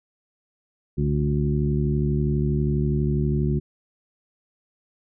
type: harmonic tone with a mistuned harmonic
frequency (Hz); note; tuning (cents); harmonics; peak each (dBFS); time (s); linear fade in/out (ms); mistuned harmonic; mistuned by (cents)
72.3; D2; -27; 1 / 2 / 3 / 4 / 5; -26 / -22 / -27 / -35 / -29; 0.97-3.6; 20; 1; -120
effects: none